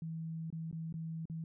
sine tone with dropouts, 162.3 Hz, E3, 27 cents flat, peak -38 dBFS, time 0.02-1.44 s, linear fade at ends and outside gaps 2 ms, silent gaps 0.503-0.526 / 0.713-0.727 / 0.926-0.94 / 1.255-1.298 s, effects none

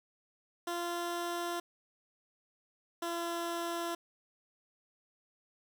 15% pulse tone pair in turn, 345.6 / 340.3 Hz, F4 / F4, -18 / -45 cents, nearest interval unison, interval 27 cents, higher first, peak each -28 dBFS, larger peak neither, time 0.67-1.6 / 3.02-3.95 s, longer neither, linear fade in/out 5 ms, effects none

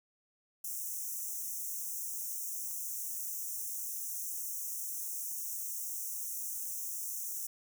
white high-pass noise, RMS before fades -39 dBFS, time 0.64-7.47 s, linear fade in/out 5 ms, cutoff 5700 Hz, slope 96 dB/octave, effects none

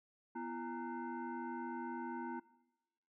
sine tone with frequency modulation, 338.3 Hz, E4, 45 cents sharp, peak -40 dBFS, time 0.35-2.4 s, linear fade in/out 10 ms, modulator 584 Hz, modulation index 1.5, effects noise-tail reverb RT60 1.0 s tail -21 dB re dry

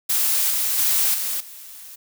blue noise with level steps, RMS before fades -20 / -22 / -19 / -25 / -40 dBFS, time 0.09-1.96 s, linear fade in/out 10 ms, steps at 0.5 / 0.78 / 1.14 / 1.4 s, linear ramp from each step 5 ms, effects none

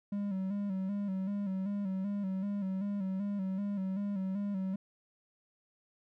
triangle tone with vibrato, 196 Hz, G3, in tune, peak -30 dBFS, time 0.12-4.76 s, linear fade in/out 5 ms, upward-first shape square, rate 2.6 Hz, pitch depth 58 cents each way, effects none

